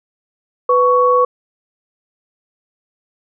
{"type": "tone pair together", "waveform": "sine", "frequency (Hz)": [497.1, 1116], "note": ["B4", "C#6"], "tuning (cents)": [11, 11], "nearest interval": "octave + major second", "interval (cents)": 1400, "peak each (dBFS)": -12, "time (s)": [0.69, 1.25], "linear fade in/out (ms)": 5, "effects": []}